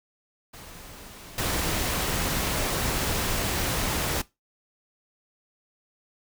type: noise with level steps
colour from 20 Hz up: pink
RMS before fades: -44 / -27 dBFS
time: 0.53-4.22 s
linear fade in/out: 10 ms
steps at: 1.38 s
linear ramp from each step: 2 ms
effects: noise-tail reverb RT60 0.2 s tail -19 dB re dry